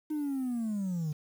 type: linear sweep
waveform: triangle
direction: down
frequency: 310 to 146.9 Hz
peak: -27 dBFS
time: 0.1-1.13 s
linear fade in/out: 10 ms
effects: tanh soft clip ceiling -25 dBFS + 9-bit